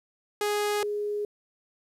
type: tone pair in turn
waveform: sawtooth / sine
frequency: 415.1 / 415.1 Hz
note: G#4 / G#4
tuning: -1 / -1 cents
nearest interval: unison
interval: 0 cents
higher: neither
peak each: -21 / -27 dBFS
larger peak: first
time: 0.41-0.83 / 0.83-1.25 s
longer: neither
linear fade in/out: 2 ms
effects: resampled to 32000 Hz + 10-bit